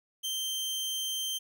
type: tone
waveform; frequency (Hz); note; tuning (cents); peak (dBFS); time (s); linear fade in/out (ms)
sawtooth; 3136; G7; 0; -28; 0.23-1.39; 20
effects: none